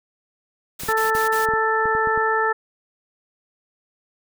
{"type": "noise bursts", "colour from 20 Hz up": "white", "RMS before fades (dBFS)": -32, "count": 4, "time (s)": [0.79, 1.458], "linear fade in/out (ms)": 10, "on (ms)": 140, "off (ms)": 36}
{"type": "clicks", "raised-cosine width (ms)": 3, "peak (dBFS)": -21, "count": 9, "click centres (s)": [0.835, 0.887, 1.151, 1.488, 1.537, 1.856, 1.951, 2.073, 2.176]}
{"type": "harmonic tone", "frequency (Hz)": 441.4, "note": "A4", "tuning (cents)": 5, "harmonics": [1, 2, 3, 4], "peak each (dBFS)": [-23, -23, -23, -23], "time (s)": [0.88, 2.53], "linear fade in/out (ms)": 10}
{"effects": []}